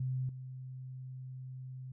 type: tone with level steps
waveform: sine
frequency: 129.3 Hz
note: C3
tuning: 20 cents flat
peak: -32 / -42 dBFS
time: 0-1.92 s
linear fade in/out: 5 ms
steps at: 0.29 s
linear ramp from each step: 2 ms
effects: none